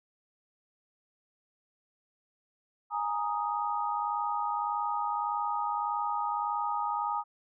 sine chord, Ab suspended second, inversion none, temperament equal, 830.6 / 932.3 / 1244.5 Hz, Ab5 / Bb5 / Eb6, 0 / 0 / 0 cents, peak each -33 dBFS, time 2.9-7.24 s, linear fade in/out 50 ms, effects none

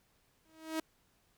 sawtooth tone with exponential growth, 318.6 Hz, D#4, 41 cents sharp, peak -27 dBFS, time 0.45-0.8 s, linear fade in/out 5 ms, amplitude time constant 75 ms, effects pink hiss -72 dBFS RMS until 1.37 s

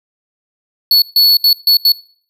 square tone bursts at uneven times, 4414 Hz, C#8, 8 cents flat, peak -7 dBFS, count 5, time 0.91-1.02 / 1.16-1.37 / 1.44-1.53 / 1.67-1.77 / 1.85-1.92 s, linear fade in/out 2 ms, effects noise-tail reverb RT60 0.5 s tail -19 dB re dry

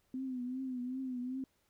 sine tone with vibrato, 255.1 Hz, C4, 44 cents flat, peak -36 dBFS, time 0.14-1.44 s, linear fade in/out 2 ms, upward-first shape triangle, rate 2.6 Hz, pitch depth 80 cents each way, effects pink hiss -75 dBFS RMS until 1.69 s

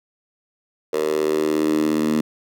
10% pulse tone with high-pass filter sweep, 77.1 Hz, D#2, 15 cents flat, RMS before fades -20 dBFS, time 0.93-2.21 s, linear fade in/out 5 ms, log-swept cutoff 460 to 240 Hz, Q 4.5, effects none

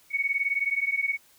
sine beating tone pair, 2217 / 2236 Hz, C#7 / C#7, 0 / +14 cents, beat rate 19 Hz, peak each -27 dBFS, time 0.1-1.18 s, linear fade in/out 50 ms, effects white hiss -59 dBFS RMS until 1.38 s

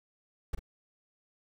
brown noise with echo, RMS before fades -30 dBFS, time 0.53-0.55 s, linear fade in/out 5 ms, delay 43 ms, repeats 1, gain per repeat -9 dB, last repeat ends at 0.593 s, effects none

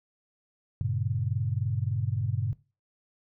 sine chord, G diminished, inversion none, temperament just, 98 / 117.6 / 141.12 Hz, G2 / Bb2 / Db3, 0 / +16 / +31 cents, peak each -30 / -30 / -32 dBFS, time 0.81-2.53 s, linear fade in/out 0 ms, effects noise-tail reverb RT60 0.3 s tail -18 dB re dry

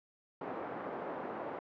white band-pass noise, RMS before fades -41 dBFS, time 0.41-1.59 s, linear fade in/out 2 ms, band 260 to 790 Hz, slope 12 dB/octave, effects low-pass 2000 Hz 12 dB/octave

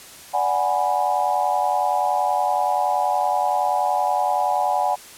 sine chord, G# half-diminished seventh, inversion second, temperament equal, 587.3 / 740 / 830.6 / 987.8 Hz, D5 / F#5 / G#5 / B5, 0 / 0 / 0 / 0 cents, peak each -27 / -21 / -22 / -27 dBFS, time 0.33-4.96 s, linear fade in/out 20 ms, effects white hiss -42 dBFS RMS until 5.17 s + low-pass 12000 Hz 12 dB/octave

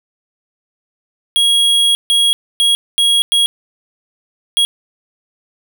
square tone bursts at uneven times, 3300 Hz, G#7, 12 cents flat, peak -10 dBFS, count 6, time 1.36-1.95 / 2.1-2.33 / 2.6-2.75 / 2.98-3.22 / 3.32-3.46 / 4.57-4.65 s, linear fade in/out 0 ms, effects none

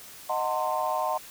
sine chord, D# diminished seventh, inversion none, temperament equal with one note detuned, 622.3 / 740 / 902.7 / 1046.5 Hz, D#5 / F#5 / A5 / C6, 0 / 0 / +44 / 0 cents, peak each -30 dBFS, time 0.29-1.18 s, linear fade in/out 10 ms, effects tanh soft clip ceiling -16 dBFS + white hiss -46 dBFS RMS until 1.3 s

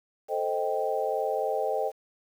sine chord, A half-diminished seventh, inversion none, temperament equal, 440 / 523.3 / 622.3 / 784 Hz, A4 / C5 / Eb5 / G5, 0 / 0 / 0 / 0 cents, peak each -31 dBFS, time 0.28-1.92 s, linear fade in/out 50 ms, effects 9-bit

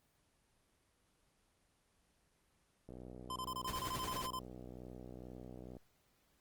click train, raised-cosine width 2 ms, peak -37 dBFS, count 180, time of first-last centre 2.89-5.768 s, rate 62.2 Hz
square tone bursts, 1030 Hz, C6, 28 cents flat, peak -40 dBFS, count 13, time 3.3-4.391 s, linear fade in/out 2 ms, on 59 ms, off 27 ms
pink noise with tremolo, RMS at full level -43 dBFS, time 3.67-4.27 s, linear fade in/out 10 ms, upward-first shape sine, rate 11 Hz, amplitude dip 70%
effects pink hiss -75 dBFS RMS until 6.4 s + Opus 24 kbps

